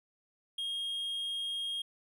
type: tone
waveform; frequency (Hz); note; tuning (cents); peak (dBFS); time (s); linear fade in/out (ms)
triangle; 3248; G#7; -39; -32; 0.58-1.82; 5
effects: none